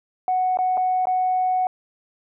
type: tone with dropouts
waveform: sine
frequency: 740 Hz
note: F#5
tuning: in tune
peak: -17 dBFS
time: 0.28-1.67 s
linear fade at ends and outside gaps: 1 ms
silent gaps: 0.572-0.588 / 0.772-0.776 / 1.055-1.07 s
effects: tanh soft clip ceiling -13 dBFS

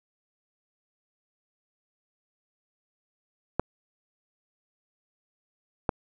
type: clicks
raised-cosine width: 1 ms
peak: -9 dBFS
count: 2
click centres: 3.596 / 5.892 s
effects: none

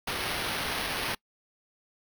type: noise with sample-and-hold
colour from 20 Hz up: white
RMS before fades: -32 dBFS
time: 0.07-1.15 s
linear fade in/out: 5 ms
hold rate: 7350 Hz
effects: noise-tail reverb RT60 0.1 s tail -25 dB re dry

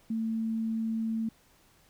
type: tone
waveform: sine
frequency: 223.8 Hz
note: A3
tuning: 30 cents sharp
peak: -28 dBFS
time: 0.1-1.29 s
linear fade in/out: 5 ms
effects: pink hiss -63 dBFS RMS until 1.89 s

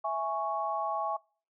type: chord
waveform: sine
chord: C# minor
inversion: first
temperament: equal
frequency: 659.3 / 830.6 / 1108.7 Hz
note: E5 / G#5 / C#6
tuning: 0 / 0 / 0 cents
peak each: -34 / -33 / -33 dBFS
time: 0.04-1.17 s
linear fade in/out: 10 ms
effects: noise-tail reverb RT60 0.4 s tail -24 dB re dry

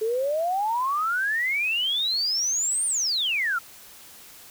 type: exponential two-way sweep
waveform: sine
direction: up then down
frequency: 426.3 to 9120 to 1313 Hz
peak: -22 dBFS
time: 0.01-3.59 s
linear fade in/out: 10 ms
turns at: 2.86 s
effects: white hiss -47 dBFS RMS until 4.5 s

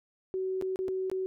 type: tone with dropouts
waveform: sine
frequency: 376.6 Hz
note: F#4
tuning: 31 cents sharp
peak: -29 dBFS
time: 0.34-1.26 s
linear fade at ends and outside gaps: 0 ms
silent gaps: 0.613-0.623 / 0.759-0.79 / 0.882-0.887 / 1.099-1.115 s
effects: none

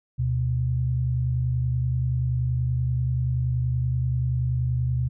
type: tone pair together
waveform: sine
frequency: 74.03 / 124.5 Hz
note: D2 / B2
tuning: +14 / +14 cents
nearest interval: major sixth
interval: 900 cents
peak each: -28 / -22 dBFS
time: 0.18-5.09 s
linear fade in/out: 20 ms
effects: none

